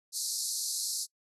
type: band-pass noise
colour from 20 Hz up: pink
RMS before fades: -34 dBFS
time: 0.12-1.07 s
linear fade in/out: 50 ms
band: 4100 to 12000 Hz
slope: 96 dB/octave
effects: noise-tail reverb RT60 0.1 s tail -25 dB re dry